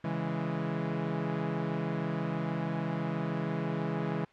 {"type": "chord", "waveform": "sawtooth", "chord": "C# minor", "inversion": "none", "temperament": "equal", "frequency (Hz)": [138.59, 164.81, 207.7], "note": ["C#3", "E3", "G#3"], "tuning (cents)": [0, 0, 0], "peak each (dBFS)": [-33, -29, -32], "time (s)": [0.04, 4.25], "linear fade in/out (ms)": 5, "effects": ["white hiss -59 dBFS RMS until 4.32 s", "low-pass 2000 Hz 12 dB/octave"]}